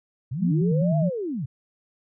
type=linear two-way sweep; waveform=sine; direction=up then down; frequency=110 to 688 to 110 Hz; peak=-26 dBFS; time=0.31-1.46 s; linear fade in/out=10 ms; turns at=0.97 s
type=tone with vibrato; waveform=sine; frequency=164.1 Hz; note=E3; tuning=8 cents flat; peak=-19 dBFS; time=0.41-1.1 s; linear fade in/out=20 ms; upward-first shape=square; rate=4.9 Hz; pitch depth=110 cents each way
effects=none